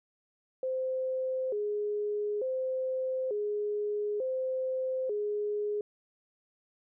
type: tone with vibrato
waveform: sine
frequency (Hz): 464.7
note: A#4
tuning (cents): -5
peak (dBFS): -29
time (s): 0.63-5.81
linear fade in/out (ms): 2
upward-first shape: square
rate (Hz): 0.56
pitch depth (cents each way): 190
effects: none